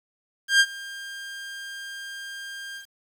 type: tone with ADSR envelope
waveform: sawtooth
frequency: 1600 Hz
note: G6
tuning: 35 cents sharp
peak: -9 dBFS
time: 0.48-2.87 s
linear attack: 120 ms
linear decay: 54 ms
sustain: -22 dB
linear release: 110 ms
effects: low-pass 8000 Hz 12 dB/octave + 8-bit